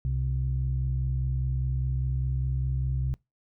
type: tone pair together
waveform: sine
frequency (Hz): 64.74 / 129.7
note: C2 / C3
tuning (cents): -18 / -15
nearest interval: octave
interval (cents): 1203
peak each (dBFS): -27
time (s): 0.05-3.14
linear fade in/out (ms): 0
effects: noise-tail reverb RT60 0.2 s tail -24 dB re dry + tanh soft clip ceiling -18 dBFS